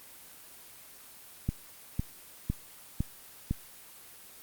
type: click train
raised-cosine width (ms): 5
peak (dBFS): -16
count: 5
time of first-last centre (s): 1.49-3.51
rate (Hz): 1.98
effects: white hiss -51 dBFS RMS until 4.42 s + Opus 24 kbps